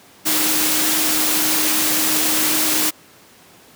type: tone in noise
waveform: sine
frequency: 310 Hz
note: D#4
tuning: 6 cents flat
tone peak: -26 dBFS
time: 0.25-2.91 s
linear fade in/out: 20 ms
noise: white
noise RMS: -18 dBFS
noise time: 0.25-2.91 s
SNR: -11 dB
effects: pink hiss -47 dBFS RMS until 3.75 s + high-pass 150 Hz 12 dB/octave